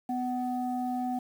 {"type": "tone pair together", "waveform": "sine", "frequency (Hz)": [250, 749.2], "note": ["B3", "F#5"], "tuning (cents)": [21, 21], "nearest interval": "octave + perfect fifth", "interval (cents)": 1900, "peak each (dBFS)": [-30, -31], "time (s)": [0.09, 1.19], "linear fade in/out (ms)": 5, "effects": ["tanh soft clip ceiling -22 dBFS", "9-bit"]}